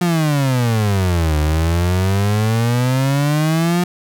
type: exponential two-way sweep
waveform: 35% pulse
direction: down then up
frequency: 179.1 to 74.6 to 179.1 Hz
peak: -12 dBFS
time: 0.01-3.84 s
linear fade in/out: 5 ms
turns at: 1.38 s
effects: none